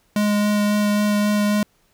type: tone with vibrato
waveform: square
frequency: 207.7 Hz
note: G#3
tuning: in tune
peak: -17 dBFS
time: 0.16-1.63 s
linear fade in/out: 2 ms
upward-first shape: sine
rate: 3.7 Hz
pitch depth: 9 cents each way
effects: pink hiss -62 dBFS RMS until 1.93 s